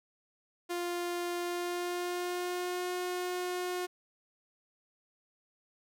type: tone with pitch glide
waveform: sawtooth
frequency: 350 to 360.3 Hz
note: F4 to F#4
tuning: +4 to -46 cents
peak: -29 dBFS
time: 0.69-3.87 s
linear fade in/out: 20 ms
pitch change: +50 cents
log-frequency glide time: 1.39-2.91 s
effects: none